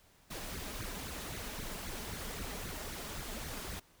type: noise with flanger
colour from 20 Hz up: pink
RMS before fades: -42 dBFS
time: 0.3-3.8 s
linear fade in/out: 10 ms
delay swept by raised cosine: 0.47 to 4.97 ms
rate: 3.8 Hz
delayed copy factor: +0.7
effects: pink hiss -65 dBFS RMS until 4 s